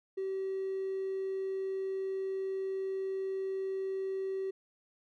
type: tone with hard clipping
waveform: triangle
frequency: 384.1 Hz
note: G4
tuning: 35 cents flat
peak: -33 dBFS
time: 0.17-4.51 s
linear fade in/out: 10 ms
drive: 4 dB
effects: none